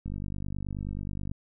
click train, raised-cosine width 5 ms, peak -23 dBFS, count 63, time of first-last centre 0.06-1.315 s, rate 49.4 Hz, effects none

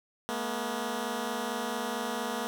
10% pulse tone pair together, 215.6 / 240 Hz, A3 / B3, -35 / -49 cents, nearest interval major second, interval 186 cents, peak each -27 / -25 dBFS, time 0.29-2.47 s, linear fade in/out 0 ms, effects none

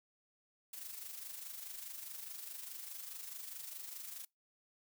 blue noise with amplitude modulation, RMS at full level -45 dBFS, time 0.73-4.25 s, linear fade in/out 5 ms, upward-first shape sine, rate 24.8 Hz, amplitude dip 55%, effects noise-tail reverb RT60 0.2 s tail -25 dB re dry

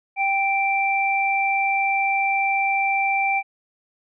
sine tone pair together, 785.7 / 2349 Hz, G5 / D7, +4 / 0 cents, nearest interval octave + perfect fifth, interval 1896 cents, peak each -21 dBFS, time 0.16-3.43 s, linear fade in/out 50 ms, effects none

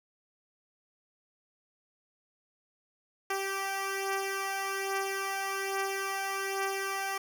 10% pulse beating tone pair, 389.1 / 390.3 Hz, G4 / G4, -13 / -8 cents, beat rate 1.2 Hz, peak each -29 / -24 dBFS, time 3.3-7.18 s, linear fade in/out 5 ms, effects none

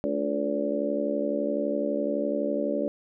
harmonic tone with a mistuned harmonic, 71.9 Hz, D2, 36 cents flat, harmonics 3 / 4 / 5 / 6 / 7 / 8, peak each -33 / -30 / -35 / -34 / -34 / -29 dBFS, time 0.04-2.88 s, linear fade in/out 0 ms, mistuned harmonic 5, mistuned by -51 cents, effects none

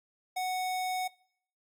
square tone, 740 Hz, F#5, in tune, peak -31 dBFS, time 0.36-1.08 s, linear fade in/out 10 ms, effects noise-tail reverb RT60 0.7 s tail -24 dB re dry + AAC 64 kbps

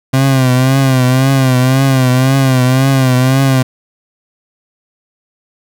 30% pulse tone with vibrato, 131 Hz, C3, 2 cents sharp, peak -5 dBFS, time 0.13-3.63 s, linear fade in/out 10 ms, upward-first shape triangle, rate 1.9 Hz, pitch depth 79 cents each way, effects none

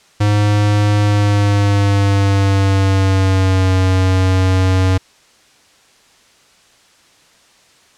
square tone with pitch glide, 103.83 to 93.58 Hz, G#2 to F#2, 0 to +20 cents, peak -11 dBFS, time 0.2-4.98 s, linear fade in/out 10 ms, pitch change -180 cents, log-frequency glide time 0.98-3.73 s, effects white hiss -50 dBFS RMS until 7.97 s + low-pass 7000 Hz 12 dB/octave

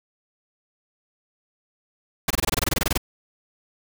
pink noise bursts, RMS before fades -21 dBFS, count 15, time 2.28-2.977 s, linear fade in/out 5 ms, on 25 ms, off 23 ms, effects none

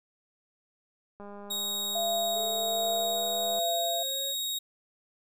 click train, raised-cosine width 1 ms, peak -32 dBFS, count 486, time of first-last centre 1.2-3.589 s, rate 203 Hz
sawtooth tone, 3768 Hz, A#7, 18 cents sharp, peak -27 dBFS, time 1.5-4.59 s, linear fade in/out 10 ms
sine tone with tremolo, 679 Hz, F5, 49 cents flat, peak -27 dBFS, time 1.95-4.03 s, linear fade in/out 5 ms, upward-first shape triangle, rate 1.3 Hz, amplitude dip 40%
triangle exponential sweep, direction up, 430 to 554.4 Hz, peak -37 dBFS, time 2.33-4.35 s, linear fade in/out 50 ms
effects none

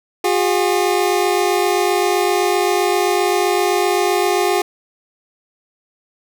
25% pulse tone pair together, 359.3 / 407 Hz, F4 / G#4, +49 / -35 cents, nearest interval major second, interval 216 cents, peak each -13 / -14 dBFS, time 0.24-4.62 s, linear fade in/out 5 ms, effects none

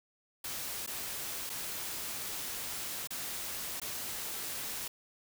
white noise with dropouts, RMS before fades -39 dBFS, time 0.44-4.88 s, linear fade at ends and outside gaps 5 ms, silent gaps 0.864-0.874 / 1.495-1.499 / 3.073-3.105 / 3.8-3.816 s, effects none

